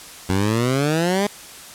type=exponential sweep; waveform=15% pulse; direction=up; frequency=91 to 208.6 Hz; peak=-11 dBFS; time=0.29-1.27 s; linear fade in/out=5 ms; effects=white hiss -39 dBFS RMS until 1.74 s + low-pass 11000 Hz 12 dB/octave